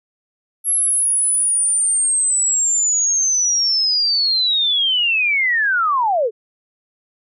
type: linear sweep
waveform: sine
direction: down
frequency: 11260 to 405.1 Hz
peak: -14 dBFS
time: 0.64-6.31 s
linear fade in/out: 50 ms
effects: none